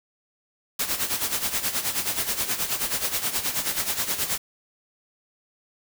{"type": "noise with tremolo", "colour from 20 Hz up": "white", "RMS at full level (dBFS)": -24, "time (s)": [0.79, 4.38], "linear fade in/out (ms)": 5, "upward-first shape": "sine", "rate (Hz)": 9.4, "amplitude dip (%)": 70, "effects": []}